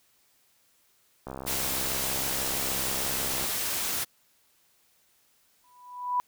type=click train; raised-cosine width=1 ms; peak=-23 dBFS; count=145; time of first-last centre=1.27-3.442 s; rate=66.3 Hz
type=noise; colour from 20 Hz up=white; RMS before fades=-30 dBFS; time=1.46-4.05 s; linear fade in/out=20 ms
type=tone with exponential growth; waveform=sine; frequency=987.8 Hz; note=B5; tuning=in tune; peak=-21 dBFS; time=5.64-6.2 s; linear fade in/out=0 ms; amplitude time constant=120 ms
effects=white hiss -66 dBFS RMS until 6.27 s